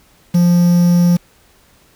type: tone with quantisation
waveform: triangle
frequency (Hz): 174.61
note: F3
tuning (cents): 0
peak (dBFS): -6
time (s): 0.34-1.17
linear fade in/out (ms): 10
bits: 5
effects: pink hiss -51 dBFS RMS until 1.95 s